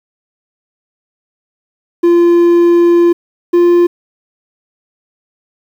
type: tone pair in turn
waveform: triangle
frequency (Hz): 344.6 / 348.4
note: F4 / F4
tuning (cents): -23 / -4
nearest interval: unison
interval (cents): 19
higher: second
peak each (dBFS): -3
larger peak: neither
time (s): 2.03-3.13 / 3.53-3.87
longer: first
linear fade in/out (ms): 10
effects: 7-bit